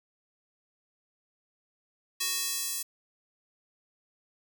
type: tone with high-pass filter sweep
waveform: square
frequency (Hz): 370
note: F#4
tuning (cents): 0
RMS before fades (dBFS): -32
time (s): 2.2-2.83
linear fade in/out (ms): 10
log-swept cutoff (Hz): 3700 to 7800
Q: 0.71
effects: none